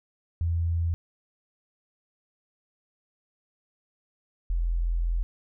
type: tone pair in turn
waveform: sine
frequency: 84.1 / 42.44 Hz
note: E2 / F1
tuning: +35 / -49 cents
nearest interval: octave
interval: 1184 cents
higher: first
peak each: -23 dBFS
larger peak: neither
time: 0.41-0.94 / 4.5-5.23 s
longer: second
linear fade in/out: 0 ms
effects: none